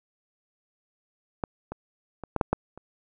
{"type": "clicks", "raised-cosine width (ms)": 1, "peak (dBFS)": [-13, -20, -22, -12, -7, -8, -29], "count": 7, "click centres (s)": [1.438, 1.72, 2.237, 2.363, 2.412, 2.53, 2.776], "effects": []}